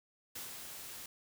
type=noise with ADSR envelope; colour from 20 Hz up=white; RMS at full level=-43 dBFS; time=0.35-1.06 s; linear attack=8 ms; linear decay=140 ms; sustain=-4 dB; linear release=3 ms; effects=none